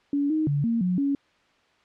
sine tone with pitch steps, 284.7 / 312.1 / 143.6 / 230.8 / 181 / 279.9 Hz, C#4 / D#4 / D3 / A#3 / F#3 / C#4, +46 / +5 / -39 / -17 / -38 / +17 cents, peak -21 dBFS, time 0.13-1.15 s, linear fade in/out 2 ms, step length 170 ms, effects white hiss -62 dBFS RMS until 1.84 s + low-pass 3000 Hz 12 dB/octave

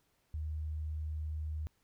sine tone, 77.2 Hz, D#2, 13 cents flat, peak -35 dBFS, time 0.34-1.67 s, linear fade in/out 0 ms, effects pink hiss -75 dBFS RMS until 1.83 s

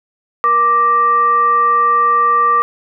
sine tone with frequency modulation, 1174.7 Hz, D6, in tune, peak -9 dBFS, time 0.44-2.62 s, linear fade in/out 0 ms, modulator 699 Hz, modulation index 0.38, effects none

